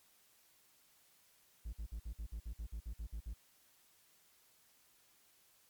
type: tone bursts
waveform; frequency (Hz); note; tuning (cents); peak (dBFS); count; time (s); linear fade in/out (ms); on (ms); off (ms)
triangle; 55; A1; 0; -38; 13; 1.65-3.338; 10; 80; 54
effects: white hiss -69 dBFS RMS until 5.69 s + MP3 96 kbps